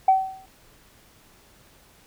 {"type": "tone with exponential decay", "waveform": "sine", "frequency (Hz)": 763, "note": "G5", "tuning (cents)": -47, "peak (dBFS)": -10, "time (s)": [0.08, 0.46], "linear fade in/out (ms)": 5, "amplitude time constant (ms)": 82, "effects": ["tanh soft clip ceiling -7 dBFS", "pink hiss -55 dBFS RMS until 2.06 s"]}